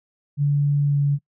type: tone with pitch glide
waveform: sine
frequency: 143.9 to 142.66 Hz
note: D3 to D3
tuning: -35 to -50 cents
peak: -16 dBFS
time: 0.37-1.19 s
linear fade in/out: 50 ms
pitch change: -15 cents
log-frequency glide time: 0.85-0.98 s
effects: noise-tail reverb RT60 0.1 s tail -24 dB re dry